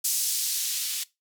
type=noise with band-pass filter sweep; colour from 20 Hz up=violet; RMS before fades=-28 dBFS; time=0.04-1.04 s; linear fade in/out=10 ms; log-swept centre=6000 to 3000 Hz; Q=1; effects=noise-tail reverb RT60 0.2 s tail -20 dB re dry